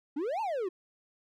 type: exponential two-way sweep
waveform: triangle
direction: up then down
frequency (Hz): 268 to 932.3 to 346.3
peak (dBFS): -28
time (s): 0.16-0.69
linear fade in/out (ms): 10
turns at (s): 0.41
effects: none